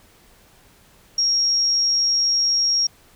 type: tone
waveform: sine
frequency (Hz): 5588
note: F8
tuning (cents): 0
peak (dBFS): -16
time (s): 1.18-2.87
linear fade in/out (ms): 5
effects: pink hiss -53 dBFS RMS until 3.15 s